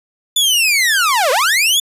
sawtooth linear two-way sweep, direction down then up, 3520 to 478.4 to 3520 Hz, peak -8 dBFS, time 0.36-1.8 s, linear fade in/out 5 ms, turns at 1.31 s, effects resampled to 32000 Hz + 8-bit

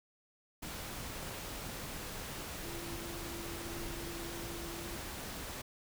sine tone in noise, 339.5 Hz, F4, 49 cents flat, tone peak -46 dBFS, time 2.63-4.96 s, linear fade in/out 10 ms, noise pink, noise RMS -43 dBFS, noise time 0.62-5.62 s, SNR -6 dB, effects none

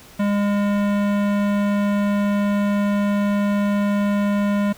sine tone with hard clipping, 203.5 Hz, G#3, 35 cents flat, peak -19 dBFS, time 0.19-4.73 s, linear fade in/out 10 ms, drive 18 dB, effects pink hiss -45 dBFS RMS until 4.77 s

